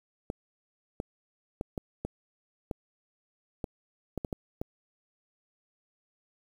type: clicks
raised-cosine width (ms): 2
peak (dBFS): -19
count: 11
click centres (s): 0.301 / 1.001 / 1.611 / 1.778 / 2.05 / 2.712 / 3.642 / 4.177 / 4.248 / 4.328 / 4.615
effects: 8-bit